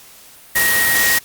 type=tone in noise; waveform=sine; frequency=1884 Hz; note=A#6; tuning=18 cents sharp; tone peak=-15 dBFS; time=0.55-1.19 s; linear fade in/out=10 ms; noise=white; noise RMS=-17 dBFS; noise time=0.55-1.19 s; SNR=-1 dB; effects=white hiss -43 dBFS RMS until 1.24 s + Opus 48 kbps